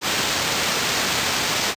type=noise with sample-and-hold; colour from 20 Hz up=violet; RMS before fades=-22 dBFS; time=0.01-1.75 s; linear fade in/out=50 ms; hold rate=11025 Hz; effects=high-pass 80 Hz 12 dB/octave + resampled to 32000 Hz